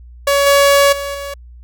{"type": "tone with level steps", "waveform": "sawtooth", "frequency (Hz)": 563, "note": "C#5", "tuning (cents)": 27, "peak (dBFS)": [-7, -4, -17, -20], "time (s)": [0.27, 1.34], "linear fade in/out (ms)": 5, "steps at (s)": [0.46, 0.92, 1.14], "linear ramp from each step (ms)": 10, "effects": ["added 60 Hz sine -35 dBFS peak until 1.63 s"]}